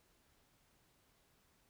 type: silence
effects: pink hiss -73 dBFS RMS until 1.69 s